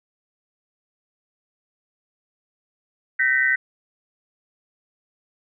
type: tone cluster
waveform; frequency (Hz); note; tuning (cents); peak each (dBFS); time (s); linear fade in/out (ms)
sine; 1539 / 1853 / 1983; G6 / A#6 / B6; -32 / -11 / +7; -21; 3.19-3.56; 10
effects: none